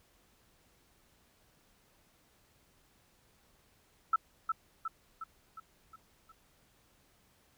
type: tone with echo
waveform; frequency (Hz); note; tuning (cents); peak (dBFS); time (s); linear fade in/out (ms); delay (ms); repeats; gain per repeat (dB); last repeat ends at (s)
sine; 1318.5; E6; 0; -23; 4.13-4.16; 5; 360; 6; -5; 6.32
effects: pink hiss -68 dBFS RMS until 7.57 s